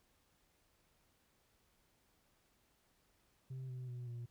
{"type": "tone with pitch steps", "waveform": "sine", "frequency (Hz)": [130.81, 126.87, 123.04, 119.33], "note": ["C3", "B2", "B2", "A#2"], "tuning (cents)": [0, 47, -6, 41], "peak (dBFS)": -40, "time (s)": [3.5, 4.26], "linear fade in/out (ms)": 10, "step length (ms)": 190, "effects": ["tanh soft clip ceiling -42 dBFS", "pink hiss -75 dBFS RMS until 4.3 s"]}